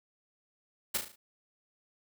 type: noise with echo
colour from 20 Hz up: white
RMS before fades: -30 dBFS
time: 0.94-0.98 s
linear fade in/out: 10 ms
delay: 36 ms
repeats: 5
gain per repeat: -6 dB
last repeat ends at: 1.16 s
effects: none